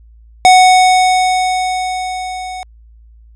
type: tone with level ramp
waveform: square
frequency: 740 Hz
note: F#5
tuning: in tune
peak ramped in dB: -3 to -24 dBFS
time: 0.45-2.63 s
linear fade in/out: 0 ms
effects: added 56 Hz sine -39 dBFS peak until 3.35 s + resampled to 22050 Hz